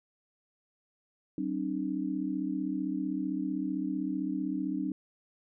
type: tone cluster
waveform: sine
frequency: 190 / 267.8 / 303.4 Hz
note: F#3 / C4 / D#4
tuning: +46 / +40 / -44 cents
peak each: -36 / -34 / -33 dBFS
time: 1.38-4.92 s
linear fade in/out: 2 ms
effects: none